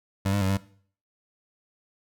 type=tone with pitch steps; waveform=25% pulse; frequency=97.5 / 101.4 / 95.3 / 98 Hz; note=G2 / G#2 / G2 / G2; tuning=-9 / -41 / -48 / 0 cents; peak=-19 dBFS; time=0.25-0.574 s; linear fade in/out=10 ms; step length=81 ms; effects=noise-tail reverb RT60 0.5 s tail -18 dB re dry